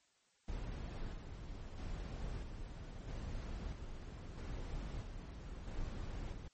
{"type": "noise with tremolo", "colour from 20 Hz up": "brown", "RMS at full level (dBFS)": -43, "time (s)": [0.48, 6.48], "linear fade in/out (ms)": 5, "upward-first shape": "square", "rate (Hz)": 0.77, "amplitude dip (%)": 40, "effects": ["white hiss -74 dBFS RMS until 6.53 s", "MP3 32 kbps"]}